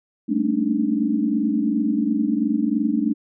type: tone cluster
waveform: sine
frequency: 197.1 / 220.4 / 229.7 / 278.3 / 301.2 Hz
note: G3 / A3 / A#3 / C#4 / D4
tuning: +10 / +3 / -25 / +7 / +44 cents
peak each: -29 / -22 / -31 / -24 / -23 dBFS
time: 0.28-3.14 s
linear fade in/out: 20 ms
effects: none